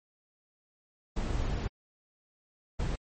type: noise bursts at uneven times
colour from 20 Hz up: brown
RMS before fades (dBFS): -31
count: 2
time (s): 1.16-1.68 / 2.79-2.96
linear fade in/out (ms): 10
effects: MP3 32 kbps